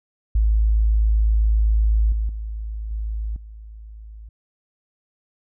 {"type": "tone with level steps", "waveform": "sine", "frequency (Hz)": 53.9, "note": "A1", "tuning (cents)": -35, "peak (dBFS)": [-14, -19, -26, -23, -36], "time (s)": [0.35, 4.29], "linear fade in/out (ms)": 5, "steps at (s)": [2.12, 2.29, 2.91, 3.36], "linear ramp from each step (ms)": 2, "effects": []}